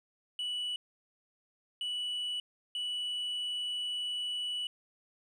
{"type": "tone bursts at uneven times", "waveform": "sine", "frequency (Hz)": 2954, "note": "F#7", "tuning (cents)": -3, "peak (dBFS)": -30, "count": 3, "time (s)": [[0.39, 0.76], [1.81, 2.4], [2.75, 4.67]], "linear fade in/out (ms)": 2, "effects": ["tanh soft clip ceiling -32 dBFS", "12-bit"]}